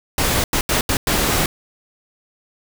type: noise bursts at uneven times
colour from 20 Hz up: pink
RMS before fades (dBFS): -18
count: 5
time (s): 0.18-0.44 / 0.53-0.61 / 0.69-0.81 / 0.89-0.97 / 1.07-1.46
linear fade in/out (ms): 2
effects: none